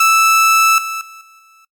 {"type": "tone with level steps", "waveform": "30% pulse", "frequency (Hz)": 1316, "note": "E6", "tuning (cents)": -3, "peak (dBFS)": [-6, -18, -32, -40, -43], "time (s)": [0, 1.65], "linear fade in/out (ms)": 5, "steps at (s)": [0.78, 1.01, 1.21, 1.39], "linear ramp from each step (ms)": 2, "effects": ["noise-tail reverb RT60 0.1 s tail -20 dB re dry", "Opus 32 kbps"]}